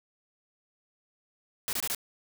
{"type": "noise bursts", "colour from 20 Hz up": "white", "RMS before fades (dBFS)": -31, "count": 4, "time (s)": [1.68, 1.948], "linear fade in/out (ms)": 0, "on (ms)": 49, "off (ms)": 24, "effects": []}